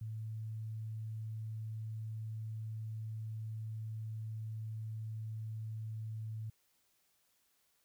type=tone; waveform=sine; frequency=110 Hz; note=A2; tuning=in tune; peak=-39 dBFS; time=0.01-6.5 s; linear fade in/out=5 ms; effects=white hiss -75 dBFS RMS until 7.84 s